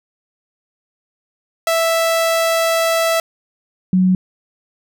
sawtooth / sine tone pair in turn, 659.3 / 185.01 Hz, E5 / F#3, 0 / 0 cents, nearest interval octave + minor seventh, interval 2200 cents, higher first, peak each -10 dBFS, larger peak neither, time 1.67-3.2 / 3.93-4.15 s, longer first, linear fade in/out 2 ms, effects none

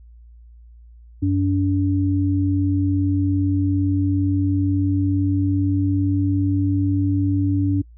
sine tone pair together, 95.7 / 287 Hz, G2 / D4, -41 / -40 cents, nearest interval octave + perfect fifth, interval 1901 cents, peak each -19 dBFS, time 1.22-7.82 s, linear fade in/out 10 ms, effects noise-tail reverb RT60 0.1 s tail -26 dB re dry + added 58 Hz sine -42 dBFS peak until 7.97 s

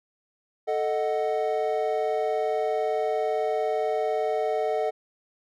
triangle chord, D# diminished, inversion second, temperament equal, 440 / 622.3 / 740 Hz, A4 / D#5 / F#5, 0 / 0 / 0 cents, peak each -25 / -26 / -27 dBFS, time 0.67-4.91 s, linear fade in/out 20 ms, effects none

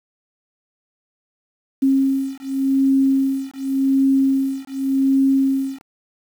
sine beating tone pair, 269.4 / 270.28 Hz, C#4 / C#4, -49 / -44 cents, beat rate 0.88 Hz, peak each -18 dBFS, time 1.82-5.82 s, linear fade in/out 10 ms, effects 7-bit

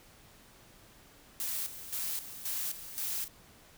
blue noise with tremolo, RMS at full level -35 dBFS, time 1.4-3.28 s, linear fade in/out 0 ms, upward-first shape square, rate 1.9 Hz, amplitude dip 70%, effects pink hiss -58 dBFS RMS until 3.77 s

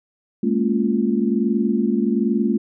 sine chord, Bb minor seventh, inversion third, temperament equal with one note detuned, 207.7 / 228.9 / 277.2 / 349.2 Hz, Ab3 / Bb3 / Db4 / F4, 0 / -31 / 0 / 0 cents, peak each -21 / -20 / -25 / -24 dBFS, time 0.43-2.58 s, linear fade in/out 5 ms, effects none

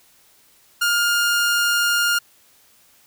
sawtooth tone, 1412 Hz, F6, 19 cents sharp, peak -13 dBFS, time 0.81-2.19 s, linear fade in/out 10 ms, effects white hiss -55 dBFS RMS until 3.06 s

